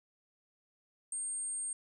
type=tone; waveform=sine; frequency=8600 Hz; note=C9; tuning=47 cents sharp; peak=-35 dBFS; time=1.12-1.73 s; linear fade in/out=2 ms; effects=none